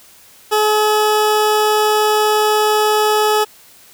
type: tone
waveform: 20% pulse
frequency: 425.9 Hz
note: G#4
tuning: 44 cents sharp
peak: -7 dBFS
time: 0.51-3.45 s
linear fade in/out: 20 ms
effects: white hiss -45 dBFS RMS until 3.93 s